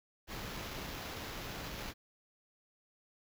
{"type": "noise with sample-and-hold", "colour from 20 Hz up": "pink", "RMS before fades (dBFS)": -43, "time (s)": [0.27, 1.94], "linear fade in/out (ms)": 50, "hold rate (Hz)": 8820, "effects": []}